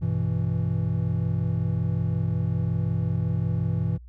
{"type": "chord", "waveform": "triangle", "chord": "E minor", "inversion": "first", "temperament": "equal", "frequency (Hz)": [98, 123.47, 164.81], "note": ["G2", "B2", "E3"], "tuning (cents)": [0, 0, 0], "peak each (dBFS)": -25, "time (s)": [0.01, 3.98], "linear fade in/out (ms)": 20, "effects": ["added 60 Hz sine -42 dBFS peak until 4.08 s"]}